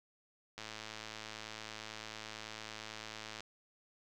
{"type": "click train", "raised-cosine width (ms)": 0.2, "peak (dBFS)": -27, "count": 309, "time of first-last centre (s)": [0.58, 3.406], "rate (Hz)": 109, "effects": []}